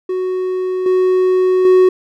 triangle tone with level steps, 370 Hz, F#4, in tune, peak -14 / -8 / -4 dBFS, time 0.09-1.89 s, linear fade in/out 5 ms, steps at 0.86 / 1.65 s, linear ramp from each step 2 ms, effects none

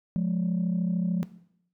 sine tone pair together, 176.92 / 210.4 Hz, F3 / G#3, +23 / +23 cents, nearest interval minor third, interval 300 cents, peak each -23 / -27 dBFS, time 0.16-1.23 s, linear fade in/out 0 ms, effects noise-tail reverb RT60 0.7 s tail -17 dB re dry + tanh soft clip ceiling -20 dBFS

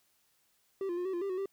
triangle tone with pitch steps, 388.6 / 347.5 / 356.3 / 380.4 / 347 / 395.4 / 369.1 / 391.4 Hz, G4 / F4 / F4 / F#4 / F4 / G4 / F#4 / G4, -15 / -9 / +35 / +48 / -11 / +15 / -4 / -3 cents, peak -30 dBFS, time 0.81-1.458 s, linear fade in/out 2 ms, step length 81 ms, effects white hiss -72 dBFS RMS until 1.52 s

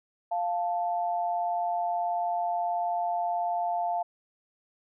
sine tone pair together, 698.5 / 880 Hz, F5 / A5, 0 / 0 cents, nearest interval major third, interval 400 cents, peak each -27 / -32 dBFS, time 0.31-4.03 s, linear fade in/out 10 ms, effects none

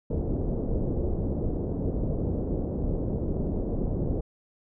pink low-pass noise, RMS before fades -28 dBFS, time 0.1-4.21 s, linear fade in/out 5 ms, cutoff 510 Hz, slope 24 dB/octave, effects none

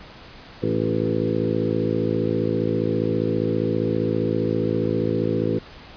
harmonic tone with a mistuned harmonic, 55 Hz, A1, in tune, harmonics 2 / 3 / 4 / 5 / 6 / 7 / 8 / 9, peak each -28 / -28 / -28 / -28 / -28 / -28 / -28 / -28 dBFS, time 0.62-5.59 s, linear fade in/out 10 ms, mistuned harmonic 6, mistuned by +28 cents, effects pink hiss -43 dBFS RMS until 5.96 s + resampled to 11025 Hz

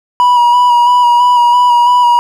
triangle tone with vibrato, 971 Hz, B5, 30 cents flat, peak -3 dBFS, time 0.2-2.19 s, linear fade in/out 0 ms, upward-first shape square, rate 3 Hz, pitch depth 21 cents each way, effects none

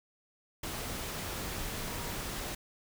sine tone in noise, 950 Hz, A#5, 33 cents sharp, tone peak -48 dBFS, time 1.88-2.12 s, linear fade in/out 5 ms, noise pink, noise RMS -38 dBFS, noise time 0.63-2.55 s, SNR -13 dB, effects none

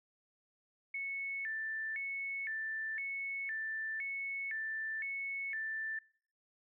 sine tone with vibrato, 1975.5 Hz, B6, in tune, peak -36 dBFS, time 0.94-5.99 s, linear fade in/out 5 ms, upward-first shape square, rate 0.98 Hz, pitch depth 190 cents each way, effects noise-tail reverb RT60 0.6 s tail -24 dB re dry

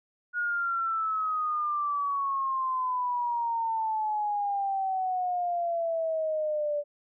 sine exponential sweep, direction down, 1449 to 581 Hz, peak -26 dBFS, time 0.33-6.84 s, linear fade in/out 50 ms, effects none

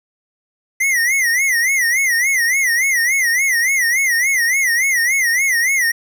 square tone with vibrato, 2008 Hz, B6, 28 cents sharp, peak -14 dBFS, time 0.8-5.92 s, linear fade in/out 10 ms, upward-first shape sine, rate 3.5 Hz, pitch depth 160 cents each way, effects none

